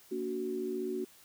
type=chord; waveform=sine; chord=Bb augmented; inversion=none; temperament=equal with one note detuned; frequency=233.1 / 288.1 / 370 Hz; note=Bb3 / D4 / F#4; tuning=0 / -33 / 0 cents; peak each=-40 / -40 / -34 dBFS; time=0.11-1.05 s; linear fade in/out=10 ms; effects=white hiss -59 dBFS RMS until 1.24 s